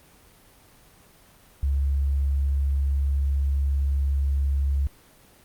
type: tone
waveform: sine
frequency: 69.3 Hz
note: C#2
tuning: in tune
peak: -20 dBFS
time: 1.63-4.87 s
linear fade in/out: 0 ms
effects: pink hiss -54 dBFS RMS until 5.44 s + Opus 24 kbps